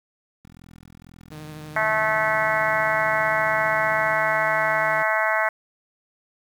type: click train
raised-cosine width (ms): 5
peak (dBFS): -32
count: 156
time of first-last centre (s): 0.45-4.132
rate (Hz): 42.1
type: tone with vibrato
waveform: sawtooth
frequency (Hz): 153.1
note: D#3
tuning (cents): -28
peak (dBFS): -32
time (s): 1.31-5.03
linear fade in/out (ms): 10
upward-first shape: triangle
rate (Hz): 12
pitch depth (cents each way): 26
type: harmonic tone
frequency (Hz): 217.3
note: A3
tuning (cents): -21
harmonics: 3 / 4 / 5 / 6 / 7 / 8 / 9 / 10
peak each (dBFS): -25 / -27 / -28 / -30 / -26 / -30 / -26 / -30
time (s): 1.76-5.49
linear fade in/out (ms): 5
effects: high-pass 100 Hz 12 dB/octave + 8-bit